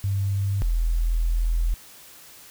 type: tone pair in turn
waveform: sine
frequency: 98.7 / 41.5 Hz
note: G2 / E1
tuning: +12 / +12 cents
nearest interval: octave + minor third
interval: 1500 cents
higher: first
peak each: -21 / -19 dBFS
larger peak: second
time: 0.04-0.62 / 0.62-1.74 s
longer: second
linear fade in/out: 0 ms
effects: white hiss -47 dBFS RMS until 2.5 s